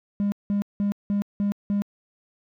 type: tone bursts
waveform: triangle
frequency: 202.5 Hz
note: G#3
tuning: 43 cents flat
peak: -18 dBFS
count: 6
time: 0.2-1.82 s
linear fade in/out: 0 ms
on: 120 ms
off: 180 ms
effects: tanh soft clip ceiling -15 dBFS